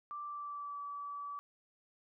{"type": "tone with pitch glide", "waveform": "sine", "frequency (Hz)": [1174.7, 1149.9], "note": ["D6", "D6"], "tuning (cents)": [0, -37], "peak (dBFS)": -40, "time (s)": [0.11, 1.39], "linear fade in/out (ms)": 0, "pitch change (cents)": -37, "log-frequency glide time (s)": [0.23, 0.79], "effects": []}